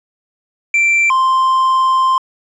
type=tone pair in turn; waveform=triangle; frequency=2349 / 1046.4 Hz; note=D7 / C6; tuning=0 / 0 cents; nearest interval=octave + major second; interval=1400 cents; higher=first; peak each=-8 dBFS; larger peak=neither; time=0.74-1.1 / 1.1-2.18 s; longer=second; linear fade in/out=2 ms; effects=resampled to 22050 Hz